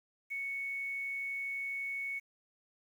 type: tone with quantisation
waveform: sine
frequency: 2217 Hz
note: C#7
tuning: in tune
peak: -35 dBFS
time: 0.3-2.2 s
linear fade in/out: 20 ms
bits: 10
effects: none